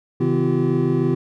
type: tone cluster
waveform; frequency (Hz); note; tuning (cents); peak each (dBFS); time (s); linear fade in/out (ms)
triangle; 134.1 / 160.9 / 253.7 / 340.5 / 383.2; C3 / E3 / B3 / F4 / G4; +43 / -42 / +47 / -44 / -39; -21; 0.2-1.15; 10
effects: none